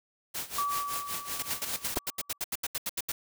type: noise with tremolo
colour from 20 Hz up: white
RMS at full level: -34 dBFS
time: 0.34-1.95 s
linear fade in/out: 10 ms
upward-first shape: sine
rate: 5.3 Hz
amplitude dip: 85%
type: tone with exponential decay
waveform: sine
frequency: 1149 Hz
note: D6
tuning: 38 cents flat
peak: -26 dBFS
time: 0.58-2.38 s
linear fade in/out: 5 ms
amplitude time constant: 390 ms
type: noise bursts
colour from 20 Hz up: white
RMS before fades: -32 dBFS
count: 16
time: 1.39-3.12 s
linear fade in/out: 5 ms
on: 35 ms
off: 78 ms
type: clicks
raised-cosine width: 1 ms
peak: -16 dBFS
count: 2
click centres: 1.97 / 1.973 s
effects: none